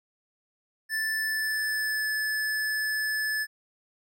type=tone with pitch glide; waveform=square; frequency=1760 to 1731.8 Hz; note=A6 to A6; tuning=0 to -28 cents; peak=-27 dBFS; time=0.89-3.47 s; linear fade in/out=50 ms; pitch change=-28 cents; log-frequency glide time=1.11-2.08 s; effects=none